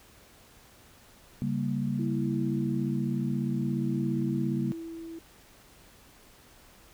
sine chord, G diminished, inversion second, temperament equal, 138.59 / 196 / 233.1 Hz, Db3 / G3 / Bb3, 0 / 0 / 0 cents, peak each -31 / -32 / -31 dBFS, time 1.42-4.72 s, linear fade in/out 0 ms
sine tone with tremolo, 329.6 Hz, E4, in tune, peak -32 dBFS, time 1.99-5.19 s, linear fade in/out 5 ms, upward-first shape sine, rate 0.56 Hz, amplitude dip 50%
effects pink hiss -56 dBFS RMS until 6.93 s

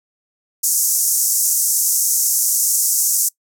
pink band-pass noise, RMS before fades -17 dBFS, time 0.63-3.29 s, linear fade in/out 10 ms, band 5900 to 15000 Hz, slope 48 dB/octave, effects noise-tail reverb RT60 0.1 s tail -23 dB re dry

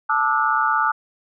sine tone cluster, 878 / 1185 / 1305 / 1442 Hz, A5 / D6 / E6 / F#6, -4 / +15 / -18 / -45 cents, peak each -22 dBFS, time 0.09-0.92 s, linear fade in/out 10 ms, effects none

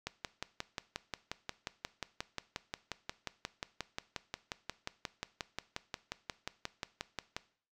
click train, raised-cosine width 0.2 ms, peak -19 dBFS, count 42, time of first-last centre 0.07-7.365 s, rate 5.62 Hz, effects noise-tail reverb RT60 0.5 s tail -18 dB re dry

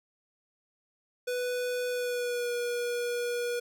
square tone with pitch glide, 494.7 to 481.7 Hz, B4 to B4, +3 to -43 cents, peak -30 dBFS, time 1.27-3.6 s, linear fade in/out 10 ms, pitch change -46 cents, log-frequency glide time 1.9-2.52 s, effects none

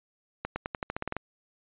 accelerating click train, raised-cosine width 0.5 ms, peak -16 dBFS, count 11, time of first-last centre 0.45-1.166 s, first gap 110 ms, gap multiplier 0.9, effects resampled to 8000 Hz

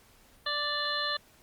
harmonic tone, 587.3 Hz, D5, in tune, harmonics 1 / 2 / 3 / 5 / 6 / 7, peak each -39 / -35 / -34 / -40 / -36 / -34 dBFS, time 0.46-1.17 s, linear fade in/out 5 ms, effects pink hiss -60 dBFS RMS until 1.42 s + Opus 48 kbps

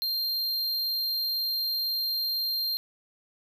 square tone, 4186 Hz, C8, in tune, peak -27 dBFS, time 0.02-2.77 s, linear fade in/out 0 ms, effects none

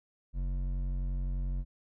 sine tone with hard clipping, 45.82 Hz, F#1, 16 cents flat, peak -32 dBFS, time 0.33-1.65 s, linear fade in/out 50 ms, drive 9 dB, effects none

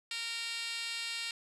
15% pulse tone with high-pass filter, 462.5 Hz, A#4, 14 cents flat, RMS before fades -38 dBFS, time 0.11-1.31 s, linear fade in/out 2 ms, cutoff 3000 Hz, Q 9, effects resampled to 24000 Hz + 10-bit

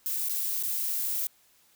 violet noise with dropouts, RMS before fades -30 dBFS, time 0.06-1.27 s, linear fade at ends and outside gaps 0 ms, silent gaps 0.286-0.294 / 0.627-0.635 s, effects white hiss -63 dBFS RMS until 1.75 s

